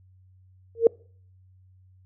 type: tone with exponential growth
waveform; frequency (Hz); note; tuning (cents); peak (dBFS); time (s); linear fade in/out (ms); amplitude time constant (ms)
sine; 459.4; A#4; -25; -8; 0.75-0.87; 2; 24
effects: noise-tail reverb RT60 0.5 s tail -26 dB re dry + added 93 Hz sine -53 dBFS peak until 2.05 s